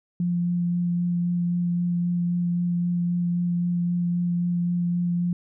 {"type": "tone with vibrato", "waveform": "sine", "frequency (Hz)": 174.61, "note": "F3", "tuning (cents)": 0, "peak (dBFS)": -21, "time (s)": [0.2, 5.33], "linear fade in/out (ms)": 2, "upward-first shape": "sine", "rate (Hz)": 3.8, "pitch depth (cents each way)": 10, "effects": []}